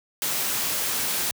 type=noise; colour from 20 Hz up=white; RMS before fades=-26 dBFS; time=0.22-1.31 s; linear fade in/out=0 ms; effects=high-pass 100 Hz 12 dB/octave